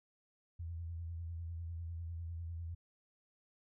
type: tone with vibrato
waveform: sine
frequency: 83.8 Hz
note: E2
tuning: 29 cents sharp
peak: -40 dBFS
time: 0.59-2.75 s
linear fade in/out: 10 ms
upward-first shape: sine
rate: 10 Hz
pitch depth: 45 cents each way
effects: none